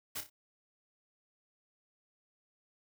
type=noise with echo; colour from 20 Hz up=white; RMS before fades=-39 dBFS; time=0.15-0.21 s; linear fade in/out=10 ms; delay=30 ms; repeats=3; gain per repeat=-8 dB; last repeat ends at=0.3 s; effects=none